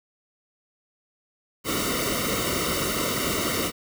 pink noise with comb filter, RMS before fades -26 dBFS, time 1.64-3.72 s, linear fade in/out 50 ms, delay 1.2 ms, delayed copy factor -1, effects none

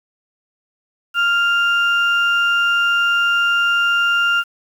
sine tone pair together, 1397 / 2794 Hz, F6 / F7, 0 / 0 cents, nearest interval octave, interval 1200 cents, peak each -13 / -18 dBFS, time 1.14-4.44 s, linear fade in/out 50 ms, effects tanh soft clip ceiling -9 dBFS + 7-bit

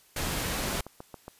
pink noise, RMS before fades -31 dBFS, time 0.16-0.81 s, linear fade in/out 5 ms
click train, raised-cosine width 1 ms, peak -26 dBFS, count 6, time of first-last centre 0.59-1.281 s, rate 7.24 Hz
effects white hiss -60 dBFS RMS until 1.39 s + resampled to 32000 Hz

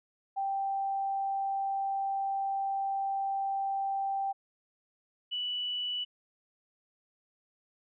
sine tone pair in turn, 784 / 2960 Hz, G5 / F#7, 0 / 0 cents, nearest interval octave + major seventh, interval 2300 cents, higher second, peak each -29 / -31 dBFS, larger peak first, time 0.36-4.33 / 5.31-6.05 s, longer first, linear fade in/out 20 ms, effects none

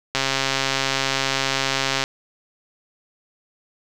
click train, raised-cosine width 0.2 ms, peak -3 dBFS, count 256, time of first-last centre 0.15-2.039 s, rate 135 Hz, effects none

